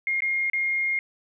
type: tone with dropouts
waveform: sine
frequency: 2133 Hz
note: C7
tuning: 33 cents sharp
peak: -22 dBFS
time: 0.07-0.99 s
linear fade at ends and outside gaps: 1 ms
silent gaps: 0.205-0.221 / 0.499-0.533 s
effects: none